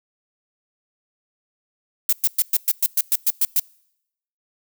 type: noise bursts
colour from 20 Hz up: violet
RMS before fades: -17 dBFS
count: 11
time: 2.09-3.597 s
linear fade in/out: 2 ms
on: 37 ms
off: 110 ms
effects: noise-tail reverb RT60 0.8 s tail -26 dB re dry